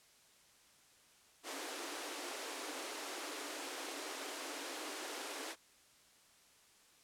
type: high-pass noise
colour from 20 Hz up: pink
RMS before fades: -44 dBFS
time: 1.43-5.56 s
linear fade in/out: 50 ms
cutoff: 270 Hz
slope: 96 dB/octave
effects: white hiss -66 dBFS RMS until 7.03 s + low-pass 10000 Hz 12 dB/octave